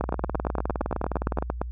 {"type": "two click trains", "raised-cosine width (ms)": 1, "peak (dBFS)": [-11, -13], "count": [15, 28], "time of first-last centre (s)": [[0.01, 1.616], [0.04, 1.425]], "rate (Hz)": [8.72, 19.5], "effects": ["added 60 Hz sine -31 dBFS peak until 1.71 s"]}